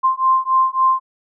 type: beating tone pair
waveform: sine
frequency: 1046.5 / 1050.1 Hz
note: C6 / C6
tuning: 0 / +6 cents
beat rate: 3.6 Hz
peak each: -16 dBFS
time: 0.03-1 s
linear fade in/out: 20 ms
effects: none